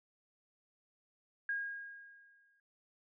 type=tone with exponential decay; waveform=sine; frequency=1630 Hz; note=G#6; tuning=33 cents flat; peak=-32 dBFS; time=1.49-2.6 s; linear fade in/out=2 ms; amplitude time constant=240 ms; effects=none